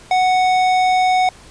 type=tone with tanh clipping; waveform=sine; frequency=740 Hz; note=F#5; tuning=in tune; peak=-14 dBFS; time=0.11-1.29 s; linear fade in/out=2 ms; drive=15 dB; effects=pink hiss -43 dBFS RMS until 1.5 s + resampled to 22050 Hz

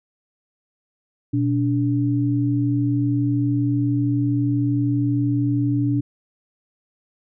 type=tone pair together; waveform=sine; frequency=121.43 / 288.8 Hz; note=B2 / D4; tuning=-29 / -29 cents; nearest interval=octave + minor third; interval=1500 cents; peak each=-20 dBFS; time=1.33-6.01 s; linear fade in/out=10 ms; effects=none

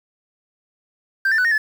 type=tone with pitch steps; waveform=sine; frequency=1572 / 1779 / 1494 / 1852 / 1729 Hz; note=G6 / A6 / F#6 / A#6 / A6; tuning=+4 / +19 / +16 / -12 / -31 cents; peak=-12 dBFS; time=1.25-1.58 s; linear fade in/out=5 ms; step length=66 ms; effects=tanh soft clip ceiling -14 dBFS + 7-bit

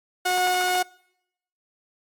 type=tone pair together; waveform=sawtooth; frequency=365.1 / 727.7 Hz; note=F#4 / F#5; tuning=-23 / -29 cents; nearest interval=octave; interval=1194 cents; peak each=-25 / -17 dBFS; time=0.25-0.83 s; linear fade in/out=10 ms; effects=noise-tail reverb RT60 0.8 s tail -24 dB re dry + AAC 64 kbps

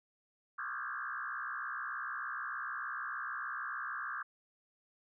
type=tone with frequency modulation; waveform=sine; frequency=1394 Hz; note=F6; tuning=4 cents flat; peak=-37 dBFS; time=0.58-4.23 s; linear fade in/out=10 ms; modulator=63.3 Hz; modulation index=4.4; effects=none

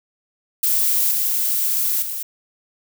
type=noise with level steps; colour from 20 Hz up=violet; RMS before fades=-18 / -20 / -27 dBFS; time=0.63-2.23 s; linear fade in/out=5 ms; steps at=1.11 / 2.02 s; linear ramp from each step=5 ms; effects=none

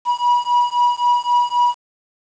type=beating tone pair; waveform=triangle; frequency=968 / 971.8 Hz; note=B5 / B5; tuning=-35 / -28 cents; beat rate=3.8 Hz; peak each=-15 dBFS; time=0.05-1.75 s; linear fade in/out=50 ms; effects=resampled to 16000 Hz + 7-bit

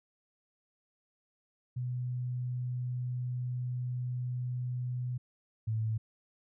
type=tone pair in turn; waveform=sine; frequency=124.5 / 110.71 Hz; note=B2 / A2; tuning=+14 / +11 cents; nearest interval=major second; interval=203 cents; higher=first; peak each=-32 / -29 dBFS; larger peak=second; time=1.76-5.18 / 5.67-5.98 s; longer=first; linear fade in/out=10 ms; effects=none

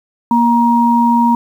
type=tone pair together; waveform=sine; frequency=235.9 / 943.6 Hz; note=A#3 / A#5; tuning=+21 / +21 cents; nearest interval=2 octaves; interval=2400 cents; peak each=-11 dBFS; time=0.31-1.35 s; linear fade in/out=2 ms; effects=7-bit

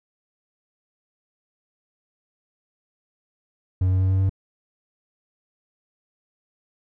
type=tone with pitch steps; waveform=triangle; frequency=92.5 / 93.36 / 94.23 / 95.1 / 95.98 Hz; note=F#2 / F#2 / F#2 / F#2 / G2; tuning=0 / +16 / +32 / +48 / -36 cents; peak=-15 dBFS; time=3.81-4.295 s; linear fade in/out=5 ms; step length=97 ms; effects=none

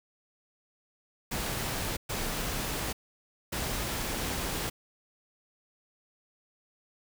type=noise bursts at uneven times; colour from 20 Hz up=pink; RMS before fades=-33 dBFS; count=3; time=1.31-1.97 / 2.09-2.93 / 3.52-4.7 s; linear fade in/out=10 ms; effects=none

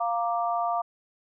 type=chord; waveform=sine; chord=Bb major; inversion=second; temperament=equal; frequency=698.5 / 932.3 / 1174.7 Hz; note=F5 / Bb5 / D6; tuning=0 / 0 / 0 cents; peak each=-26 / -32 / -30 dBFS; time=0-0.82 s; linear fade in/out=10 ms; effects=none

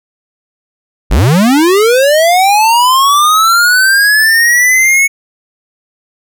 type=linear sweep; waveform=square; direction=up; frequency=34.65 to 2217 Hz; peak=-6 dBFS; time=1.1-5.08 s; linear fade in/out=20 ms; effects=none

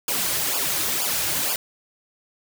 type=noise with flanger; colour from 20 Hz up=white; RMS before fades=-24 dBFS; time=0.08-1.56 s; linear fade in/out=2 ms; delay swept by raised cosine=0.5 to 4.5 ms; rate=2.1 Hz; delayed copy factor=-0.8; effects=none

